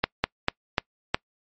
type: slowing click train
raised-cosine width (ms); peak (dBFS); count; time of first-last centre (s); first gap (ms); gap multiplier
0.3; -4; 5; 0.04-1.145; 200; 1.22
effects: noise-tail reverb RT60 0.1 s tail -26 dB re dry + MP3 32 kbps